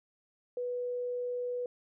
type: tone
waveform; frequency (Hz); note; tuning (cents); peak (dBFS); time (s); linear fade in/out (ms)
sine; 491.6; B4; -8; -32; 0.57-1.66; 2
effects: none